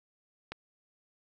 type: click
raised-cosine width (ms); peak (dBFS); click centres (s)
0.3; -22; 0.52
effects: none